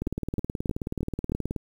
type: two click trains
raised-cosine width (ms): 3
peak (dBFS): -15 / -16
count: 5 / 30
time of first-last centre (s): 0.07-1.32 / 0.02-1.563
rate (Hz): 3.2 / 18.8
effects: 8-bit